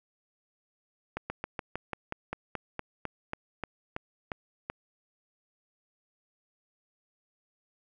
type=slowing click train; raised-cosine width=0.5 ms; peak=-18 dBFS; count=16; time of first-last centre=1.17-4.7 s; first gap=130 ms; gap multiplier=1.08; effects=none